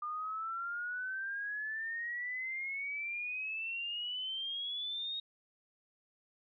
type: exponential sweep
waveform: sine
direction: up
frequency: 1204 to 3761 Hz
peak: -36 dBFS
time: 0.02-5.2 s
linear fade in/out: 5 ms
effects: none